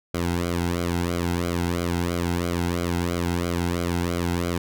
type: tone with flanger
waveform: sawtooth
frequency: 86.7 Hz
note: F2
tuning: 12 cents flat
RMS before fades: -25 dBFS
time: 0.14-4.58 s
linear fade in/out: 5 ms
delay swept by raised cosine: 1.1 to 1.74 ms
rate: 3 Hz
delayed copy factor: -0.85
effects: none